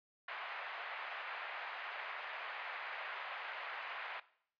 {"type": "band-pass noise", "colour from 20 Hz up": "white", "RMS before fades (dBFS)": -45, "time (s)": [0.28, 4.2], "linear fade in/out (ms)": 5, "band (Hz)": [650, 2400], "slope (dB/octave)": 24, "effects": ["noise-tail reverb RT60 0.6 s tail -18 dB re dry", "resampled to 11025 Hz"]}